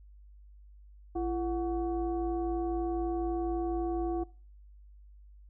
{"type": "tone with frequency modulation", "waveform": "sine", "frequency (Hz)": 340, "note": "F4", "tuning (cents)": -46, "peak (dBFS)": -29, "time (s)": [1.15, 4.24], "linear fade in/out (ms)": 10, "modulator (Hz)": 394, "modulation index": 0.87, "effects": ["noise-tail reverb RT60 0.4 s tail -22 dB re dry", "added 50 Hz sine -51 dBFS peak until 5.49 s"]}